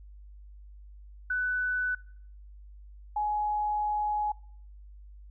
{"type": "tone pair in turn", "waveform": "sine", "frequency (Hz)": [1495, 839.7], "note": ["F#6", "G#5"], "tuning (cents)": [17, 19], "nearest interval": "minor seventh", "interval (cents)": 998, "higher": "first", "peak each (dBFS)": -26, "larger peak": "neither", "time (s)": [[1.3, 1.95], [3.16, 4.32]], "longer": "second", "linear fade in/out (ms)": 5, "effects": ["noise-tail reverb RT60 0.6 s tail -23 dB re dry", "added 50 Hz sine -46 dBFS peak until 5.3 s"]}